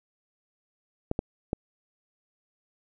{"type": "clicks", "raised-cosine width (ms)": 2, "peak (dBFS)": -13, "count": 3, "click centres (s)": [1.114, 1.191, 1.531], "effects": []}